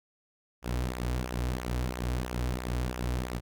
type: tone with flanger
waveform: sawtooth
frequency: 61.74 Hz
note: B1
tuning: in tune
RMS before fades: -32 dBFS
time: 0.62-3.41 s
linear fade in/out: 50 ms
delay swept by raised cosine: 0.21 to 5.61 ms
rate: 3 Hz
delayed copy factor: -0.6
effects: none